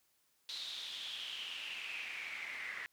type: noise with band-pass filter sweep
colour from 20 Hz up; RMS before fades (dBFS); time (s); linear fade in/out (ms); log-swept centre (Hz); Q
pink; -44; 0.49-2.86; 0; 4000 to 1900; 6.8
effects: white hiss -75 dBFS RMS until 2.92 s